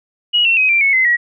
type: tone with pitch steps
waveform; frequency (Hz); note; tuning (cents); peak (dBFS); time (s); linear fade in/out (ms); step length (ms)
sine; 2904 / 2710 / 2528 / 2359 / 2201 / 2053 / 1915.9; F#7 / E7 / D#7 / D7 / C#7 / C7 / A#6; -33 / +47 / +27 / +7 / -13 / -33 / +47; -10; 0.33-1.17; 20; 120
effects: none